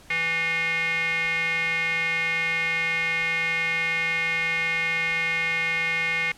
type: tone with band-pass filter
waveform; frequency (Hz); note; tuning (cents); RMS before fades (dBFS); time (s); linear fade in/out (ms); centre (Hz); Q
square; 164.81; E3; 0; -25; 0.1-6.32; 5; 2200; 7.6
effects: pink hiss -51 dBFS RMS until 6.37 s + low-pass 11000 Hz 12 dB/octave